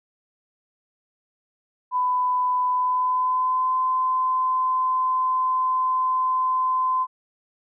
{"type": "tone with pitch glide", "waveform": "sine", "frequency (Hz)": [1000, 1027.5], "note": ["B5", "C6"], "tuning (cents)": [21, -32], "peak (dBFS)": -19, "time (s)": [1.91, 7.07], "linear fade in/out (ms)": 50, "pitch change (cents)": 47, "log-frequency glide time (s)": [2.7, 3.76], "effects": []}